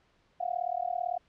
sine tone with amplitude modulation, 712 Hz, F5, 33 cents sharp, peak -25 dBFS, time 0.4-1.18 s, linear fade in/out 10 ms, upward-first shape sine, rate 37.9 Hz, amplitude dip 100%, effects pink hiss -68 dBFS RMS until 1.28 s + low-pass 4000 Hz 12 dB/octave

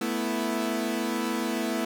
sawtooth chord, A suspended second, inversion none, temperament equal, 220 / 246.9 / 329.6 Hz, A3 / B3 / E4, 0 / 0 / 0 cents, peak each -27 dBFS, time 0.01-1.85 s, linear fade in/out 5 ms, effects none

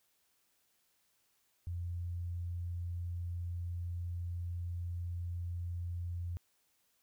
sine tone, 87 Hz, F2, 6 cents flat, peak -36 dBFS, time 1.67-6.37 s, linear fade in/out 0 ms, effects white hiss -75 dBFS RMS until 7.02 s

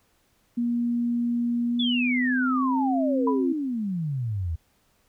sine tone with pitch glide, 238.1 to 265.7 Hz, A#3 to C4, +37 to +27 cents, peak -22 dBFS, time 0.57-3.53 s, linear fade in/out 10 ms, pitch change +190 cents, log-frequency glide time 1.68-2.84 s
sine exponential sweep, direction down, 3520 to 77.1 Hz, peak -25 dBFS, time 1.79-4.56 s, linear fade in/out 10 ms
sine tone with exponential decay, 987.8 Hz, B5, in tune, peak -21 dBFS, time 3.27-3.47 s, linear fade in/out 5 ms, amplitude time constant 43 ms
effects pink hiss -66 dBFS RMS until 5.08 s

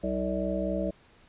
harmonic tone with a mistuned harmonic, 64 Hz, C2, 38 cents flat, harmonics 1 / 3 / 5 / 7 / 9 / 10, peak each -37 / -32 / -34 / -39 / -32 / -35 dBFS, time 0.03-0.91 s, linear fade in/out 10 ms, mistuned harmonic 1, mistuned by -69 cents, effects pink hiss -59 dBFS RMS until 1.28 s + resampled to 8000 Hz

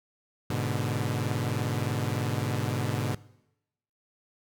sawtooth chord, G# diminished, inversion none, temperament equal, 103.83 / 123.47 / 146.83 Hz, G#2 / B2 / D3, 0 / 0 / 0 cents, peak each -28 / -27 / -29 dBFS, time 0.5-3.15 s, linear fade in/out 5 ms, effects noise-tail reverb RT60 0.9 s tail -21 dB re dry

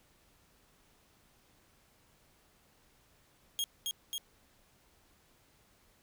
sawtooth tone with echo, 3261 Hz, G#7, 32 cents flat, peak -28 dBFS, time 3.59-3.64 s, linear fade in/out 0 ms, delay 270 ms, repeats 2, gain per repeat -2 dB, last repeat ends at 4.18 s, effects pink hiss -67 dBFS RMS until 6.02 s

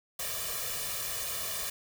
white noise with comb filter, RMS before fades -35 dBFS, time 0.19-1.7 s, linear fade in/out 5 ms, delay 1.7 ms, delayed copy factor +0.9, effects none

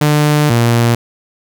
sawtooth tone pair in turn, 149.3 / 117.75 Hz, D3 / A#2, +29 / +18 cents, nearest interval major third, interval 411 cents, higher first, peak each -5 dBFS, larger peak neither, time 0.01-0.5 / 0.5-0.95 s, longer first, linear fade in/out 5 ms, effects none

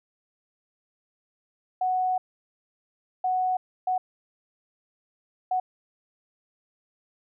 sine tone bursts at uneven times, 740 Hz, F#5, in tune, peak -22 dBFS, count 4, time 1.81-2.18 / 3.24-3.57 / 3.87-3.98 / 5.51-5.6 s, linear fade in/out 5 ms, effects none

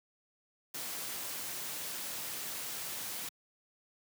white noise, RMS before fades -40 dBFS, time 0.74-3.29 s, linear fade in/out 5 ms, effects high-pass 100 Hz 12 dB/octave

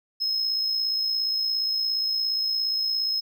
triangle tone with amplitude modulation, 5160 Hz, E8, 38 cents flat, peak -20 dBFS, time 0.2-3.21 s, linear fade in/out 20 ms, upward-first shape sine, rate 57.2 Hz, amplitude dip 40%, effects none

